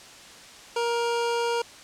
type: tone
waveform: 25% pulse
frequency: 470.2 Hz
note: A#4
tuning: 15 cents sharp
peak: -20 dBFS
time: 0.76-1.62 s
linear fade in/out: 5 ms
effects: white hiss -46 dBFS RMS until 1.83 s + low-pass 7000 Hz 12 dB/octave